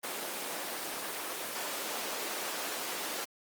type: high-pass noise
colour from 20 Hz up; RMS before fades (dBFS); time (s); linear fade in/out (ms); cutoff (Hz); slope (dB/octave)
pink; -37; 0.03-3.25; 10; 360; 12
effects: high-pass 200 Hz 12 dB/octave + Opus 24 kbps